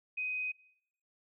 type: tone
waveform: sine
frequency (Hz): 2508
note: D#7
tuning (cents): +13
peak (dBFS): -33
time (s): 0.17-0.52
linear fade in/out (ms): 10
effects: noise-tail reverb RT60 0.7 s tail -21 dB re dry